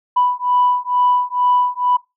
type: beating tone pair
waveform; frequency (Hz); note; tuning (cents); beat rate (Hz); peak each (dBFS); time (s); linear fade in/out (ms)
sine; 987.8 / 990; B5 / B5; 0 / +4; 2.2; -16; 0.16-1.97; 10
effects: noise-tail reverb RT60 0.2 s tail -20 dB re dry + tanh soft clip ceiling -6 dBFS